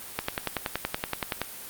click train, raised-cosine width 0.3 ms, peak -10 dBFS, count 14, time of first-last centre 0.19-1.416 s, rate 10.6 Hz, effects white hiss -41 dBFS RMS until 1.69 s + Opus 32 kbps

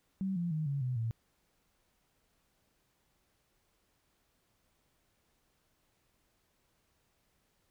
sine tone with pitch steps, 191.6 / 172.68 / 155.63 / 140.26 / 126.41 / 113.93 Hz, G3 / F3 / D#3 / C#3 / B2 / A#2, -39 / -19 / +1 / +21 / +41 / -39 cents, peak -31 dBFS, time 0.21-1.11 s, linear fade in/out 0 ms, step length 150 ms, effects pink hiss -75 dBFS RMS until 7.7 s

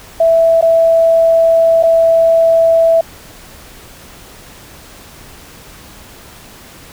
sine tone with dropouts, 659.3 Hz, E5, in tune, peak -6 dBFS, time 0.2-3.01 s, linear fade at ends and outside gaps 5 ms, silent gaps 0.612-0.624 / 1.828-1.834 s, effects pink hiss -37 dBFS RMS until 6.92 s

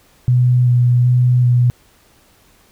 sine tone with vibrato, 123.47 Hz, B2, in tune, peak -9 dBFS, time 0.28-1.7 s, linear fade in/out 0 ms, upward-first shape square, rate 1.3 Hz, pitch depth 12 cents each way, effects pink hiss -52 dBFS RMS until 2.71 s

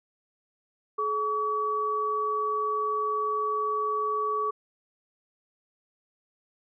sine tone pair together, 426.6 / 1138 Hz, G#4 / C#6, +46 / +45 cents, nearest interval octave + perfect fourth, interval 1699 cents, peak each -31 / -26 dBFS, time 0.98-4.51 s, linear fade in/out 10 ms, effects none

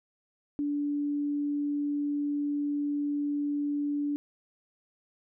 sine tone, 290 Hz, D4, 22 cents flat, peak -27 dBFS, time 0.59-4.16 s, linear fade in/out 0 ms, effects none

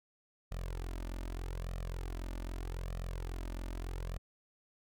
sawtooth tone with flanger, 43.65 Hz, F1, in tune, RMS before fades -40 dBFS, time 0.51-4.18 s, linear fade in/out 10 ms, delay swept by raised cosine 1.6 to 3.4 ms, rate 0.81 Hz, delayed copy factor +0.75, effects none

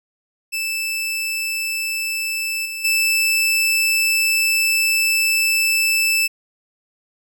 sawtooth tone with level steps, 2637 Hz, E7, in tune, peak -18 / -23 / -12 dBFS, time 0.52-6.28 s, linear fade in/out 20 ms, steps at 2.65 / 2.84 s, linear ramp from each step 10 ms, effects none

